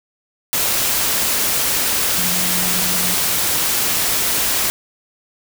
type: tone in noise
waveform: sine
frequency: 180.4 Hz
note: F#3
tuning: 44 cents flat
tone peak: -27 dBFS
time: 2.18-3.14 s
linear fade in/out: 0 ms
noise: white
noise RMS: -18 dBFS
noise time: 0.53-4.7 s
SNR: -12 dB
effects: none